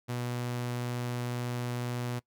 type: tone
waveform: sawtooth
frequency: 122 Hz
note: B2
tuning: 21 cents flat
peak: -28 dBFS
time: 0.08-2.2 s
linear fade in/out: 20 ms
effects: noise-tail reverb RT60 0.1 s tail -22 dB re dry